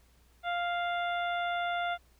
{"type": "harmonic tone", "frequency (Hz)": 698.5, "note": "F5", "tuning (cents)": 0, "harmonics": [1, 2, 3, 4, 5], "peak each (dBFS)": [-31, -35, -41, -47, -43], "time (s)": [0.43, 1.98], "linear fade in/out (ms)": 50, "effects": ["added 60 Hz sine -62 dBFS peak until 2.19 s", "pink hiss -67 dBFS RMS until 2.19 s"]}